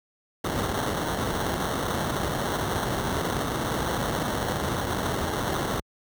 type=noise with sample-and-hold; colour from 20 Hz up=pink; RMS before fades=-27 dBFS; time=0.44-5.8 s; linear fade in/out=5 ms; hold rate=2450 Hz; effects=high-pass 60 Hz 12 dB/octave